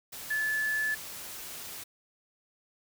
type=tone in noise; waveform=sine; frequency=1731 Hz; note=A6; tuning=29 cents flat; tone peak=-27 dBFS; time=0.3-0.95 s; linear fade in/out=10 ms; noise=white; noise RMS=-42 dBFS; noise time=0.12-1.84 s; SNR=+12 dB; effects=none